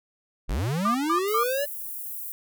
square linear sweep, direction up, 30.27 to 587.3 Hz, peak -25 dBFS, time 0.48-1.66 s, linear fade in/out 20 ms
sine tone bursts, 1195 Hz, D6, 30 cents sharp, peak -21 dBFS, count 3, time 0.85-1.435 s, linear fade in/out 5 ms, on 95 ms, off 150 ms
white high-pass noise, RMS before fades -35 dBFS, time 1.28-2.32 s, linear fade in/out 0 ms, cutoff 11000 Hz, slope 24 dB/octave
effects none

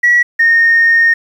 sine tone pair in turn, 1931 / 1842 Hz, B6 / A#6, -39 / -21 cents, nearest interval minor second, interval 82 cents, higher first, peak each -5 dBFS, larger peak neither, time 0.03-0.23 / 0.39-1.14 s, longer second, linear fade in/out 10 ms, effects tanh soft clip ceiling -2 dBFS + 7-bit

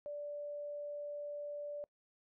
sine tone, 584 Hz, D5, 10 cents flat, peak -40 dBFS, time 0.06-1.84 s, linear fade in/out 0 ms, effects noise-tail reverb RT60 0.1 s tail -25 dB re dry

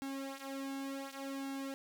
sawtooth tone with flanger, 272.6 Hz, C#4, 29 cents flat, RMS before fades -42 dBFS, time 0.02-1.74 s, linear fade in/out 0 ms, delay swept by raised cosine 2 to 5.3 ms, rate 0.68 Hz, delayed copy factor -0.8, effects none

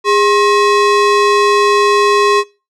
square ring-modulated tone, 740 Hz, F#5, in tune, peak -6 dBFS, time 0.04-2.44 s, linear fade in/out 50 ms, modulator 331 Hz, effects noise-tail reverb RT60 0.3 s tail -23 dB re dry + low-pass 6000 Hz 12 dB/octave

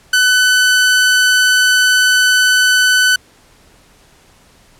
sawtooth tone, 1503 Hz, F#6, 27 cents sharp, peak -5 dBFS, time 0.13-3.16 s, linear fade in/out 5 ms, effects pink hiss -48 dBFS RMS until 4.79 s + low-pass 11000 Hz 12 dB/octave

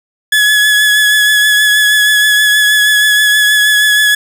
30% pulse tone with vibrato, 1698 Hz, G#6, 38 cents sharp, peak -4 dBFS, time 0.32-4.15 s, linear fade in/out 5 ms, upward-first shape triangle, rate 6.3 Hz, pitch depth 27 cents each way, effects none

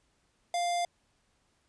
square tone with notch filter, 698.5 Hz, F5, in tune, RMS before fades -30 dBFS, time 0.54-0.85 s, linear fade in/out 2 ms, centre 1500 Hz, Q 1.1, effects pink hiss -72 dBFS RMS until 1.68 s + resampled to 22050 Hz

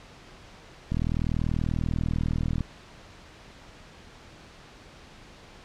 click train, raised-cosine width 5 ms, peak -15 dBFS, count 69, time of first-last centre 0.92-2.607 s, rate 40.3 Hz, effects pink hiss -49 dBFS RMS until 5.64 s + low-pass 5000 Hz 12 dB/octave

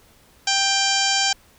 harmonic tone with a mistuned harmonic, 785 Hz, G5, 2 cents sharp, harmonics 1 / 2 / 3 / 4 / 5 / 6 / 7 / 8 / 9 / 10, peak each -25 / -26 / -28 / -24 / -31 / -25 / -26 / -29 / -27 / -39 dBFS, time 0.47-1.33 s, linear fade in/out 5 ms, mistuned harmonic 3, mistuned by +21 cents, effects pink hiss -54 dBFS RMS until 1.58 s

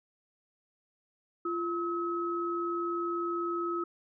sine tone pair together, 344.4 / 1284 Hz, F4 / E6, -24 / -46 cents, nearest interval octave + major seventh, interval 2278 cents, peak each -32 / -33 dBFS, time 1.45-3.84 s, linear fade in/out 5 ms, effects none

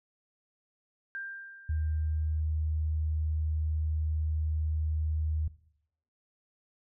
sine tone with exponential decay, 1588 Hz, G6, 22 cents sharp, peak -34 dBFS, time 1.15-2.4 s, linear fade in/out 0 ms, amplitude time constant 270 ms
sine tone, 77.78 Hz, D#2, in tune, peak -27 dBFS, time 1.69-5.48 s, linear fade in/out 5 ms
effects noise-tail reverb RT60 0.7 s tail -18 dB re dry

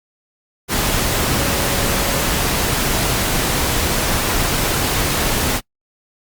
sine tone in noise, 559 Hz, C#5, 14 cents sharp, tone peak -28 dBFS, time 1.37-2.29 s, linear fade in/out 50 ms, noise pink, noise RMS -18 dBFS, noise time 0.68-5.61 s, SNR -13 dB, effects noise-tail reverb RT60 0.1 s tail -26 dB re dry + Opus 48 kbps

